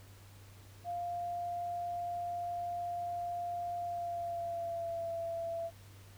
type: tone with pitch glide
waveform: sine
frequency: 698.5 to 670.4 Hz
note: F5 to E5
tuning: 0 to +29 cents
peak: -35 dBFS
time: 0.84-5.71 s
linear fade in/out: 50 ms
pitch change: -71 cents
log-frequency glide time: 3.78-5.09 s
effects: added 98 Hz sine -54 dBFS peak until 6.17 s + pink hiss -60 dBFS RMS until 6.17 s